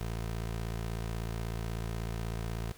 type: tone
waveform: 20% pulse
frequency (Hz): 56.3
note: A1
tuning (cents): +40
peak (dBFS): -29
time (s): 0.01-2.72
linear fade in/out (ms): 0
effects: pink hiss -55 dBFS RMS until 2.77 s

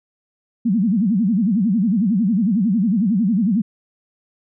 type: tone with vibrato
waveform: sine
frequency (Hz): 207.7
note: G#3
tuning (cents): 0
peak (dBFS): -14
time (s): 0.65-3.62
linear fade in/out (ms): 10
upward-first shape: sine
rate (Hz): 11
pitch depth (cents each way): 260
effects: none

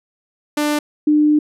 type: tone pair in turn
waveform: sawtooth / sine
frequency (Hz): 296.9 / 300.3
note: D4 / D4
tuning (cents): +19 / +39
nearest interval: unison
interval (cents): 20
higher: second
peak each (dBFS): -12 / -10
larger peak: second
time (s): 0.57-0.79 / 1.07-1.39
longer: second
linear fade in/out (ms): 5
effects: resampled to 32000 Hz

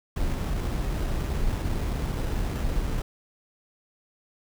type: noise with sample-and-hold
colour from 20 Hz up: brown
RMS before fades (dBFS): -27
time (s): 0.16-3.02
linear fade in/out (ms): 5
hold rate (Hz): 4410
effects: none

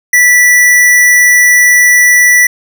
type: tone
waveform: square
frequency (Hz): 1963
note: B6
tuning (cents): -11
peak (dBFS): -4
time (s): 0.13-2.47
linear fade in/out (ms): 5
effects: none

